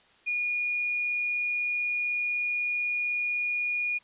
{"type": "tone", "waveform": "sine", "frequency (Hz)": 2441, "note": "D#7", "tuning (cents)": -34, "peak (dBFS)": -26, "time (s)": [0.26, 3.99], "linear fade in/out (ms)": 20, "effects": ["white hiss -60 dBFS RMS until 4.03 s", "resampled to 8000 Hz"]}